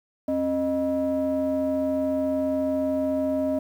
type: ring-modulated tone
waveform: triangle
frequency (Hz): 174.61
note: F3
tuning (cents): 0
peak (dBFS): -17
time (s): 0.28-3.59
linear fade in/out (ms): 5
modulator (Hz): 443
effects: 9-bit